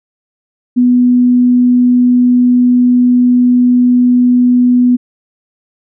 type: tone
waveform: sine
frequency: 246.9 Hz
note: B3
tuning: in tune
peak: -5 dBFS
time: 0.76-4.97 s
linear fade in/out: 20 ms
effects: none